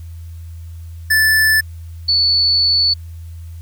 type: tone pair in turn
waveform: square / sine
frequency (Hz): 1752 / 4456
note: A6 / C#8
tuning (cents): -8 / +8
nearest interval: octave + major third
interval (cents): 1616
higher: second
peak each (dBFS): -11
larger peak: neither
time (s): 1.1-1.61 / 2.08-2.94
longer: second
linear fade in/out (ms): 10
effects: added 83 Hz sine -29 dBFS peak until 3.61 s + white hiss -53 dBFS RMS until 3.61 s